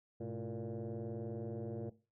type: tone with frequency modulation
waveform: sine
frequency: 123.8 Hz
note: B2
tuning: 5 cents sharp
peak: -38 dBFS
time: 0.2-1.9 s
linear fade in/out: 10 ms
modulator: 114 Hz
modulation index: 3.8
effects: noise-tail reverb RT60 0.3 s tail -17 dB re dry + tanh soft clip ceiling -35 dBFS